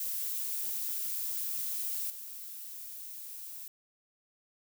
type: noise with level steps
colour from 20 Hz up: violet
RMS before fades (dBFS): -35 / -44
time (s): 0-3.68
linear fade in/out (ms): 2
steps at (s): 2.1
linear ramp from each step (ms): 2
effects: none